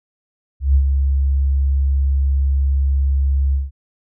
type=tone with ADSR envelope; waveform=sine; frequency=68.5 Hz; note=C#2; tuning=20 cents flat; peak=-8 dBFS; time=0.6-3.71 s; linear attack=150 ms; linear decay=74 ms; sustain=-5 dB; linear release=170 ms; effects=none